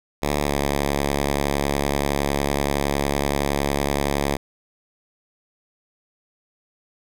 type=tone with pitch glide; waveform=5% pulse; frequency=73 to 70.76 Hz; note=D2 to C#2; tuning=-10 to +36 cents; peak=-9 dBFS; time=0.22-4.37 s; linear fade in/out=10 ms; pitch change=-54 cents; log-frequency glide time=0.46-0.52 s; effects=none